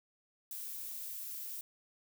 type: noise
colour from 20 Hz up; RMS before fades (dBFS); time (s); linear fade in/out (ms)
violet; -43; 0.51-1.61; 2
effects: none

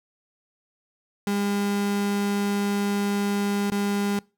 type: tone with dropouts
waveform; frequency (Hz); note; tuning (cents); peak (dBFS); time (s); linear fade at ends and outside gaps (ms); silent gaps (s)
35% pulse; 202.2; G#3; -46; -21; 1.27-4.19; 2; 3.701-3.719
effects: noise-tail reverb RT60 0.3 s tail -24 dB re dry

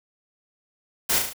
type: noise with echo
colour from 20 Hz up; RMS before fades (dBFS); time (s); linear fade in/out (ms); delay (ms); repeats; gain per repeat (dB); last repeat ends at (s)
white; -22; 1.09-1.19; 10; 36; 4; -4; 1.334
effects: none

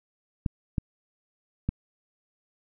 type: clicks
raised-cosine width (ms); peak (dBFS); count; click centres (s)
5; -13; 3; 0.462 / 0.782 / 1.69
effects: none

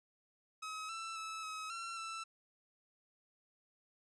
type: tone with pitch steps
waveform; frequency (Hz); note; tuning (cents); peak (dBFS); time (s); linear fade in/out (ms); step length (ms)
sawtooth; 1276 / 1331 / 1306 / 1278 / 1357 / 1329; D#6 / E6 / E6 / D#6 / E6 / E6; +43 / +16 / -17 / +46 / +50 / +14; -38; 0.62-2.24; 10; 270
effects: resampled to 22050 Hz

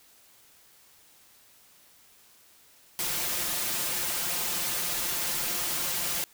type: noise with comb filter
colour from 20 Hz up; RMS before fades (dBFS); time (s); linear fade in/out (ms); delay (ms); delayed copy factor
white; -30; 2.99-6.24; 0; 5.7; +0.65
effects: white hiss -58 dBFS RMS until 6.33 s

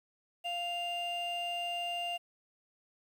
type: tone pair together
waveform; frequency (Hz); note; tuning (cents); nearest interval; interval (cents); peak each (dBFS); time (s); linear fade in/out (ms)
triangle; 698.5 / 2794; F5 / F7; 0 / 0; 2 octaves; 2400; -34 / -34; 0.44-2.18; 20
effects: tanh soft clip ceiling -26 dBFS + 10-bit

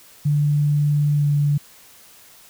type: tone with pitch glide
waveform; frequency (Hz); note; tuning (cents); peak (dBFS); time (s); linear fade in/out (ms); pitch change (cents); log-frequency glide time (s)
sine; 146.83 to 145.31; D3 to D3; 0 to -18; -15; 0.25-1.58; 10; -18; 1.16-1.23
effects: white hiss -48 dBFS RMS until 2.49 s

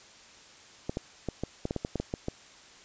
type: clicks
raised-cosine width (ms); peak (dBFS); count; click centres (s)
2; -17; 12; 0.895 / 0.971 / 1.287 / 1.436 / 1.654 / 1.709 / 1.763 / 1.849 / 1.957 / 2 / 2.139 / 2.284
effects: white hiss -53 dBFS RMS until 2.84 s + resampled to 16000 Hz

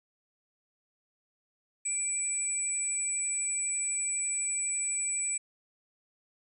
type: tone pair together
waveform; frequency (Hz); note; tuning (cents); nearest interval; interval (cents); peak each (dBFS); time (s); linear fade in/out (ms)
sine; 2348 / 7918; D7 / B8; -1 / +3; octave + major sixth; 2104; -39 / -29; 1.85-5.38; 10
effects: none

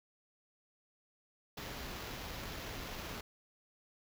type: noise with sample-and-hold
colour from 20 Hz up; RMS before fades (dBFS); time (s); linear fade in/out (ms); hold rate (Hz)
pink; -44; 1.57-3.21; 5; 8820
effects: none

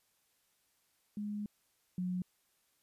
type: tone pair in turn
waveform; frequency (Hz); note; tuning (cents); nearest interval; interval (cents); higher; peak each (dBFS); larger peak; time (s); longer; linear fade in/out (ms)
sine; 207.7 / 181.37; G#3 / F#3; 0 / -34; major second; 234; first; -36 / -33; second; 1.17-1.46 / 1.98-2.22; first; 2
effects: white hiss -75 dBFS RMS until 2.82 s + resampled to 32000 Hz

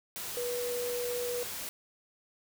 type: tone in noise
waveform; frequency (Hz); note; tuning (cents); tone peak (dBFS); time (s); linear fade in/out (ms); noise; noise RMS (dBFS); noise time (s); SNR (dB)
sine; 486.6; B4; -26; -32; 0.37-1.43; 0; white; -39; 0.16-1.69; +4
effects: none

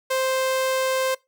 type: tone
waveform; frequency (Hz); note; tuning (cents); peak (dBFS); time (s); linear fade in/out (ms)
sawtooth; 523.3; C5; 0; -17; 0.1-1.15; 10
effects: noise-tail reverb RT60 0.2 s tail -21 dB re dry

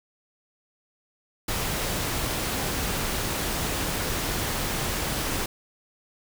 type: noise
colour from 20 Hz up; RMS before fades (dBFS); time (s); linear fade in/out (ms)
pink; -28; 1.48-5.46; 5
effects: none

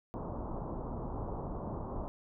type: low-pass noise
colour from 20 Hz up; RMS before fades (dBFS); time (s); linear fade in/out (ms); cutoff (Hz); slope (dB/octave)
pink; -39; 0.14-2.08; 0; 1100; 48
effects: none

